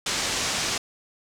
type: low-pass noise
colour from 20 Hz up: white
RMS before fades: -27 dBFS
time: 0.06-0.78 s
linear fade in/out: 5 ms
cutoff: 7200 Hz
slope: 24 dB/octave
effects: none